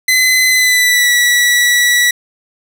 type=tone with pitch glide; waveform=sawtooth; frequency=2030 to 1946.2 Hz; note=B6 to B6; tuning=+47 to -26 cents; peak=-5 dBFS; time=0.08-2.11 s; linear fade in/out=5 ms; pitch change=-73 cents; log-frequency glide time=0.5-1.11 s; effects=7-bit